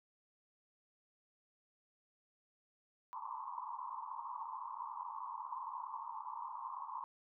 white band-pass noise, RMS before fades -45 dBFS, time 3.13-7.04 s, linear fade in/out 0 ms, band 890 to 1100 Hz, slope 96 dB/octave, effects none

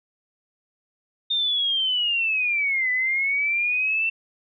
sine linear two-way sweep, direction down then up, 3655 to 1988 to 2690 Hz, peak -20 dBFS, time 1.3-4.1 s, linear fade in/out 10 ms, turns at 2.91 s, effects none

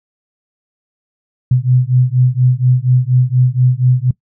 sine beating tone pair, 124.4 / 128.6 Hz, B2 / C3, +13 / -30 cents, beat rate 4.2 Hz, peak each -12 dBFS, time 1.51-4.11 s, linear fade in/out 5 ms, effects noise-tail reverb RT60 0.1 s tail -21 dB re dry

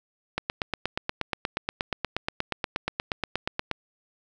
click train, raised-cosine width 0.3 ms, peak -10 dBFS, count 29, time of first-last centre 0.38-3.713 s, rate 8.4 Hz, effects none

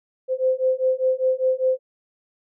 sine beating tone pair, 515 / 520 Hz, C5 / C5, -28 / -11 cents, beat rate 5 Hz, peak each -21 dBFS, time 0.28-1.79 s, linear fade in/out 50 ms, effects none

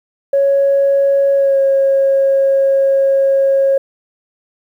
sine tone with pitch glide, 554.4 to 544.9 Hz, C#5 to C#5, 0 to -30 cents, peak -8 dBFS, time 0.33-3.78 s, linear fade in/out 5 ms, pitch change -30 cents, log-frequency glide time 1.35-1.59 s, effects tanh soft clip ceiling -5 dBFS + 8-bit

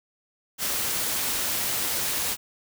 white noise, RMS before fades -27 dBFS, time 0.58-2.37 s, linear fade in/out 50 ms, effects none

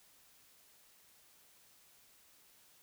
silence, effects white hiss -65 dBFS RMS until 2.82 s

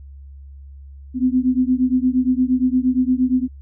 sine beating tone pair, 251 / 259.6 Hz, B3 / C4, +28 / -13 cents, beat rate 8.6 Hz, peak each -17 / -18 dBFS, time 1.14-3.48 s, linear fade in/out 50 ms, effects added 69 Hz sine -36 dBFS peak until 3.61 s

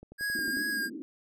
click train, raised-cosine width 2 ms, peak -34 dBFS, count 7, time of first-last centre 0.03-0.571 s, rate 11.1 Hz
square tone with vibrato, 1636 Hz, G#6, 26 cents flat, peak -30 dBFS, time 0.18-0.9 s, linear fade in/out 50 ms, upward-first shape sine, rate 2.6 Hz, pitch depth 25 cents each way
white band-pass noise, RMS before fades -40 dBFS, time 0.35-1.02 s, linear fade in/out 0 ms, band 230 to 320 Hz, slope 48 dB/octave
effects none

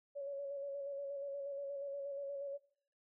sine tone with vibrato, 560 Hz, C#5, 18 cents sharp, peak -40 dBFS, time 0.15-2.58 s, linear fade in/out 20 ms, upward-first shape square, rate 8.4 Hz, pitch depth 24 cents each way, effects noise-tail reverb RT60 0.6 s tail -20 dB re dry

